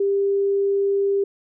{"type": "tone", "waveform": "sine", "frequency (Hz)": 397.2, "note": "G4", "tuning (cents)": 23, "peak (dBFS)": -17, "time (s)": [0, 1.24], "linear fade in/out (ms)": 5, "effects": []}